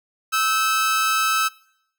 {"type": "tone pair together", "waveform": "sawtooth", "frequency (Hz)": [1301, 1544.8], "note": ["E6", "G6"], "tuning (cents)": [-23, -26], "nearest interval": "minor third", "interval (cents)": 297, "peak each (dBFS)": [-15, -23], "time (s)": [0.32, 1.49], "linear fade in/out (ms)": 20, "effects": ["noise-tail reverb RT60 0.7 s tail -22 dB re dry"]}